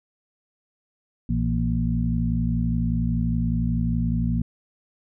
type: harmonic tone with a mistuned harmonic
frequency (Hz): 58.27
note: A#1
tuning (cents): 0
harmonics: 1 / 2 / 3 / 4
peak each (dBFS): -26 / -26 / -26 / -26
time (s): 1.29-4.42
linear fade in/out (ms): 5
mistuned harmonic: 3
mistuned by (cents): -68
effects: none